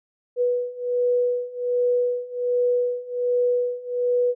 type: beating tone pair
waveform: sine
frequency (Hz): 489.8 / 491.1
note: B4 / B4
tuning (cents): -14 / -10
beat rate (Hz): 1.3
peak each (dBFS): -24 / -22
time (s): 0.36-4.35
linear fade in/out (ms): 50
effects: none